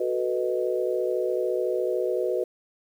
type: chord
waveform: sine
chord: B dominant seventh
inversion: second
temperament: equal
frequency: 370 / 440 / 493.9 / 622.3 Hz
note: F#4 / A4 / B4 / D#5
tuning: 0 / 0 / 0 / 0 cents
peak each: -27 / -32 / -27 / -31 dBFS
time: 0-2.44 s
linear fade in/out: 5 ms
effects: 9-bit